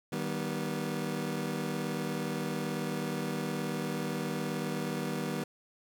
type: chord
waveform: 25% pulse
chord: Eb augmented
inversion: none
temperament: just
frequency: 155.56 / 194.45 / 243.1 Hz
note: Eb3 / G3 / B3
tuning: 0 / -14 / -27 cents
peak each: -33 dBFS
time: 0.12-5.44 s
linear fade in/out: 5 ms
effects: none